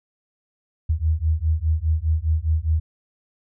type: beating tone pair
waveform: sine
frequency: 77 / 81.9 Hz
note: D#2 / E2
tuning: -17 / -11 cents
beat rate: 4.9 Hz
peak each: -21 dBFS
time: 0.89-2.8 s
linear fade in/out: 10 ms
effects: none